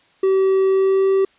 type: tone with pitch glide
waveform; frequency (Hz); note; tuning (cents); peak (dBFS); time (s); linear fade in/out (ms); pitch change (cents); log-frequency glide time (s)
triangle; 383.4 to 386.7; G4 to G4; -38 to -24; -11; 0.23-1.25; 5; +14; 0.67-1.11
effects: white hiss -56 dBFS RMS until 1.38 s + resampled to 8000 Hz